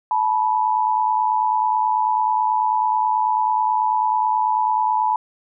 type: tone pair together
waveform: sine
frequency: 868.8 / 978 Hz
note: A5 / B5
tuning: -22 / -17 cents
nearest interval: major second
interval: 205 cents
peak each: -19 dBFS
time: 0.11-5.16 s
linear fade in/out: 2 ms
effects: none